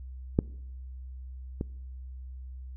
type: clicks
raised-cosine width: 3 ms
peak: -8 / -18 dBFS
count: 2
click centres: 0.389 / 1.611 s
effects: noise-tail reverb RT60 0.8 s tail -24 dB re dry + added 64 Hz sine -39 dBFS peak until 2.76 s